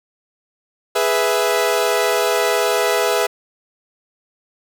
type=chord; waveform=sawtooth; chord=E major; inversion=first; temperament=equal; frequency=415.3 / 493.9 / 659.3 Hz; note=G#4 / B4 / E5; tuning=0 / 0 / 0 cents; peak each=-16 dBFS; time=0.95-3.27 s; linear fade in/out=10 ms; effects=none